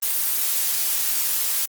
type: noise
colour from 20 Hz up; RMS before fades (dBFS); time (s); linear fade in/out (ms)
blue; -22; 0.02-1.66; 10
effects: Opus 24 kbps